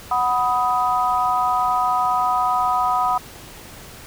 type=chord; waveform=sine; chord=B major; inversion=second; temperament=equal with one note detuned; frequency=740 / 987.8 / 1253.2 Hz; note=F#5 / B5 / D#6; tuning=0 / 0 / +12 cents; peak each=-21 dBFS; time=0.11-3.18 s; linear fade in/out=5 ms; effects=pink hiss -40 dBFS RMS until 4.06 s